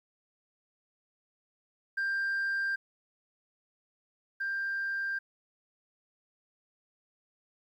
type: tone pair in turn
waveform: sine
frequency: 1587 / 1587 Hz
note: G6 / G6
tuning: +21 / +21 cents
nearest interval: unison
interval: 0 cents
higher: neither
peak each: -26 / -29 dBFS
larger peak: first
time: 1.97-2.76 / 4.4-5.19 s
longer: neither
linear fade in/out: 10 ms
effects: tanh soft clip ceiling -27 dBFS + 11-bit